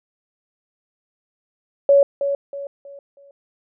sine tone with echo, 561 Hz, C#5, 21 cents sharp, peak -9 dBFS, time 1.89-2.03 s, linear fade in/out 2 ms, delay 320 ms, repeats 4, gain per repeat -9 dB, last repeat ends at 3.31 s, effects none

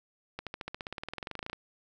accelerating click train, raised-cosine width 0.3 ms, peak -21 dBFS, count 23, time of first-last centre 0.39-1.531 s, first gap 77 ms, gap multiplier 0.96, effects none

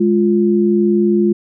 sine tone pair together, 207.7 / 349.3 Hz, G#3 / F4, 0 / 0 cents, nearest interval major sixth, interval 900 cents, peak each -13 dBFS, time 0-1.33 s, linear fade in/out 10 ms, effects none

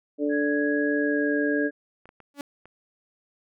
harmonic tone, 146.2 Hz, D3, 7 cents flat, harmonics 2 / 3 / 4, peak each -24 / -28 / -30 dBFS, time 0.18-1.71 s, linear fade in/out 50 ms
sine tone with pitch glide, 1661.2 to 1641.2 Hz, G#6 to G#6, 0 to -21 cents, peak -28 dBFS, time 0.29-1.71 s, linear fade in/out 50 ms, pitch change -21 cents, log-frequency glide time 0.94-1.35 s
clicks, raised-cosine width 0.5 ms, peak -33 dBFS, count 4, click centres 2.056 / 2.091 / 2.203 / 2.656 s
sawtooth tone with exponential growth, 284.8 Hz, C#4, 47 cents sharp, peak -26 dBFS, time 2.34-2.41 s, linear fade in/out 2 ms, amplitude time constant 15 ms
effects none

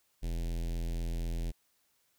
square tone with notch filter, 42.06 Hz, E1, 36 cents sharp, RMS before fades -34 dBFS, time 0.22-1.52 s, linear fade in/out 20 ms, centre 1200 Hz, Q 0.52, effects white hiss -73 dBFS RMS until 2.18 s

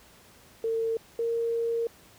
sine tone pair in turn, 452.7 / 463 Hz, A4 / A#4, +49 / -12 cents, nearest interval unison, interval 39 cents, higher second, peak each -25 dBFS, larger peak neither, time 0.64-0.97 / 1.19-1.87 s, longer second, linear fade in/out 2 ms, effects pink hiss -55 dBFS RMS until 2.18 s + high-pass 60 Hz 12 dB/octave

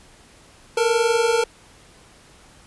square tone cluster, 452 / 472.8 / 887 Hz, A4 / A#4 / A5, +47 / +24 / +14 cents, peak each -22 / -20 / -26 dBFS, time 0.77-1.44 s, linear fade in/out 5 ms, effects pink hiss -50 dBFS RMS until 2.66 s + resampled to 24000 Hz

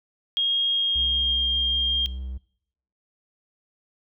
sine tone with pitch glide, 3255 to 3212 Hz, G#7 to G7, -36 to +41 cents, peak -20 dBFS, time 0.37-2.06 s, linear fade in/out 0 ms, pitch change -23 cents, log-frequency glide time 0.7-1.46 s
triangle tone with vibrato, 64.7 Hz, C2, 19 cents flat, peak -28 dBFS, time 0.95-2.38 s, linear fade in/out 10 ms, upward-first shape sine, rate 5 Hz, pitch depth 20 cents each way
effects noise-tail reverb RT60 0.7 s tail -23 dB re dry

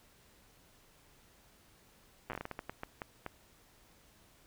slowing click train, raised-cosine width 0.5 ms, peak -24 dBFS, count 14, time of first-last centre 2.3-3.264 s, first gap 8 ms, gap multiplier 1.33, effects pink hiss -64 dBFS RMS until 4.46 s

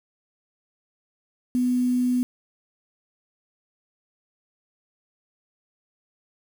sine tone with quantisation, 248.7 Hz, B3, 12 cents sharp, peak -19 dBFS, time 1.55-2.23 s, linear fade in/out 0 ms, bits 7, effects none

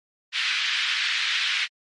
white band-pass noise, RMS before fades -25 dBFS, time 0.32-1.68 s, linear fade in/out 50 ms, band 1600 to 3700 Hz, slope 24 dB/octave, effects MP3 48 kbps

